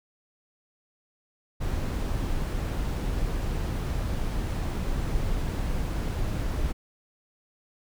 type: noise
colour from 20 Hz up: brown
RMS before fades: -28 dBFS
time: 1.6-6.73 s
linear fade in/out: 20 ms
effects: none

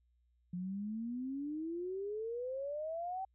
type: exponential sweep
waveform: sine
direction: up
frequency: 174.61 to 778 Hz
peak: -37 dBFS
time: 0.53-3.25 s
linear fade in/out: 5 ms
effects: added 60 Hz sine -70 dBFS peak until 3.34 s

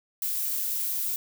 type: noise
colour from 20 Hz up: violet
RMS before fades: -29 dBFS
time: 0.22-1.16 s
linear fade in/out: 2 ms
effects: none

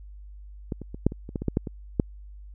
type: clicks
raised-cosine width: 3 ms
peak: -16 / -23 / -24 / -6 / -22 / -25 / -15 / -18 / -11 / -9 / -19 / -7 dBFS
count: 12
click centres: 0.722 / 0.817 / 0.945 / 1.066 / 1.121 / 1.291 / 1.358 / 1.42 / 1.483 / 1.571 / 1.672 / 1.998 s
effects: added 50 Hz sine -41 dBFS peak until 2.54 s

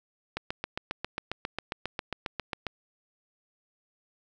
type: click train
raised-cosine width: 0.3 ms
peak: -15 dBFS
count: 18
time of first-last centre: 0.37-2.667 s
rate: 7.4 Hz
effects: none

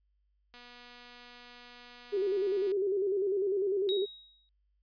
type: click train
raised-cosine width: 0.2 ms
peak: -35 dBFS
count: 530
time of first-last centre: 0.54-2.717 s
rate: 243 Hz
type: tone with vibrato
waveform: sine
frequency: 392 Hz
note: G4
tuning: in tune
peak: -27 dBFS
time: 2.12-4.06 s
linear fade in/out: 20 ms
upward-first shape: square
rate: 10 Hz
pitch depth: 73 cents each way
type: tone with exponential decay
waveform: sine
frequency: 3800 Hz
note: A#7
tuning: 33 cents sharp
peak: -31 dBFS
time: 3.89-4.49 s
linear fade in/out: 0 ms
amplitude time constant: 130 ms
effects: added 50 Hz sine -70 dBFS peak until 4.82 s + resampled to 11025 Hz

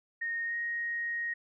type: tone with pitch glide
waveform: sine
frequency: 1852 to 1873.5 Hz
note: A#6 to A#6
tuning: -12 to +8 cents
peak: -31 dBFS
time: 0.21-1.34 s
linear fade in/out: 10 ms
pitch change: +20 cents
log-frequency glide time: 0.45-0.56 s
effects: none

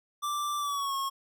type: tone with pitch glide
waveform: square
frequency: 1174.7 to 1089.7 Hz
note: D6 to C#6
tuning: 0 to -30 cents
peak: -30 dBFS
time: 0.22-1.1 s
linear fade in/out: 20 ms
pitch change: -130 cents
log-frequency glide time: 0.58-0.95 s
effects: none

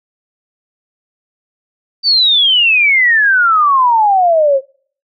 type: exponential sweep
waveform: sine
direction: down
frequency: 4660 to 523.3 Hz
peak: -7 dBFS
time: 2.03-4.61 s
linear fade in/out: 50 ms
effects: noise-tail reverb RT60 0.5 s tail -25 dB re dry

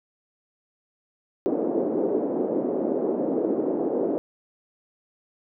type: band-pass noise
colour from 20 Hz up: white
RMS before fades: -25 dBFS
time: 1.46-4.18 s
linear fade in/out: 0 ms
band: 260 to 470 Hz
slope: 24 dB/octave
effects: none

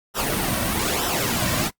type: noise with flanger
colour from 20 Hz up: pink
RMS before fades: -23 dBFS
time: 0.14-1.71 s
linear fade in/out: 50 ms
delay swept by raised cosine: 0.44 to 2.44 ms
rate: 1.1 Hz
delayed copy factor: -0.65
effects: noise-tail reverb RT60 0.1 s tail -21 dB re dry + Opus 48 kbps

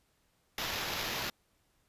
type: noise with sample-and-hold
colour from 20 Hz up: violet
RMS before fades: -36 dBFS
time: 0.58-1.3 s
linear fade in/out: 2 ms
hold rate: 8820 Hz
effects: pink hiss -73 dBFS RMS until 1.88 s + resampled to 32000 Hz

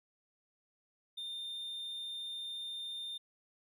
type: tone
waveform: triangle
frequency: 3617 Hz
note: A7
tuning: 47 cents sharp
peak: -38 dBFS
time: 1.17-3.18 s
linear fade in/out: 10 ms
effects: none

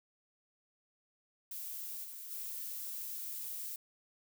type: noise with level steps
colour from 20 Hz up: violet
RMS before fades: -43 / -47 / -42 dBFS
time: 1.51-3.76 s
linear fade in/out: 5 ms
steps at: 2.03 / 2.3 s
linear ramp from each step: 20 ms
effects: none

